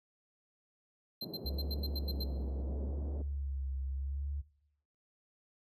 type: tone bursts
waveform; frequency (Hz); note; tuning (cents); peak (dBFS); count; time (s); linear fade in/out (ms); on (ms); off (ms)
square; 4126; C8; -25; -38; 9; 1.21-2.239; 5; 37; 87
type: band-pass noise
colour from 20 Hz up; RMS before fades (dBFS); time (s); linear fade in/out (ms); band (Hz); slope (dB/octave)
pink; -46; 1.22-3.22; 5; 130 to 560; 24
type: tone with vibrato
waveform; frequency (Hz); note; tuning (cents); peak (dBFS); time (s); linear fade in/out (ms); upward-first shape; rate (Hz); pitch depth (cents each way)
sine; 69.1; C#2; -5; -35; 1.44-4.42; 20; sine; 0.75; 59
effects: noise-tail reverb RT60 0.8 s tail -18 dB re dry